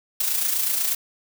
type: noise with amplitude modulation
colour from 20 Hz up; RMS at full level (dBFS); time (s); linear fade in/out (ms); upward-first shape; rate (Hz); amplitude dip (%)
blue; -21; 0.2-0.95; 5; sine; 28.1; 50
effects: none

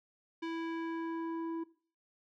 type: tone with low-pass filter sweep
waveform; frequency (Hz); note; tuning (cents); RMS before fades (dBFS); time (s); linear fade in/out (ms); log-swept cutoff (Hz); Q
square; 329.6; E4; 0; -38; 0.42-1.64; 10; 3300 to 740; 1.1
effects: noise-tail reverb RT60 0.4 s tail -18 dB re dry

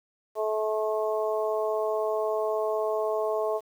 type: harmonic tone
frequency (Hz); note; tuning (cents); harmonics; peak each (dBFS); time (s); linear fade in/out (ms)
216.2; A3; -30; 2 / 3 / 4 / 5; -28 / -28 / -36 / -35; 0.35-3.61; 50
effects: 9-bit

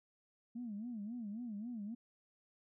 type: tone with vibrato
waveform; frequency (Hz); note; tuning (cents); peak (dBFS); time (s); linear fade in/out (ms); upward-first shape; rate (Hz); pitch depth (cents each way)
sine; 222.8; A3; +22; -40; 0.55-1.95; 10; sine; 3.7; 180
effects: tanh soft clip ceiling -36 dBFS

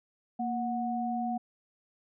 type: tone pair together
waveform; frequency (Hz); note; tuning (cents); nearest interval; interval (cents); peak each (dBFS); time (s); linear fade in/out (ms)
sine; 233.3 / 734.3; A#3 / F#5; +2 / -13; octave + minor sixth; 1985; -32 / -32; 0.39-1.38; 10
effects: none

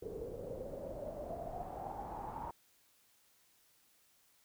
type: noise with low-pass filter sweep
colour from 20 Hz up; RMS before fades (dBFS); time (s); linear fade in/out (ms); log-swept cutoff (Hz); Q
pink; -44; 0.02-2.51; 5; 440 to 940; 7.8
effects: white hiss -70 dBFS RMS until 4.44 s

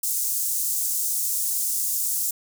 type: high-pass noise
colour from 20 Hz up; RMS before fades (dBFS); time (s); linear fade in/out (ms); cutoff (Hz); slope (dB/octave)
pink; -25; 0.03-2.31; 5; 7100; 24
effects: none

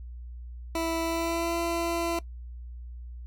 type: tone with pitch glide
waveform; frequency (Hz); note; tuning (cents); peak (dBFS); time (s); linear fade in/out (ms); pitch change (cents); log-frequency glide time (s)
20% pulse; 329.6 to 337.9; E4 to E4; 0 to +43; -22; 0.75-2.19; 2; +43; 1.01-1.54
effects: noise-tail reverb RT60 0.1 s tail -20 dB re dry + added 60 Hz sine -38 dBFS peak until 3.26 s

